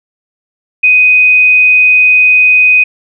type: tone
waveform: sine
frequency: 2500 Hz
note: D#7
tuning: 8 cents sharp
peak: -3 dBFS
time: 0.83-2.84 s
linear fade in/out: 10 ms
effects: none